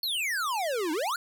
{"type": "exponential two-way sweep", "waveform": "square", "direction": "down then up", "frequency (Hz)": [4482, 295.1, 1502], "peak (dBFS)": -28, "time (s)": [0.03, 1.16], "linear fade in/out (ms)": 2, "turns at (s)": 0.92, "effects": []}